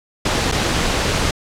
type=noise with dropouts; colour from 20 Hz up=pink; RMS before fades=-18 dBFS; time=0.25-1.31 s; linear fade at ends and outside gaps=5 ms; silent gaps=0.516-0.521 s; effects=low-pass 7000 Hz 12 dB/octave